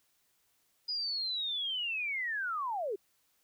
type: linear sweep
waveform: sine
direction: down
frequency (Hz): 4978 to 363.1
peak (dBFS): -32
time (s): 0.88-2.96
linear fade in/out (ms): 10
effects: white hiss -73 dBFS RMS until 3.43 s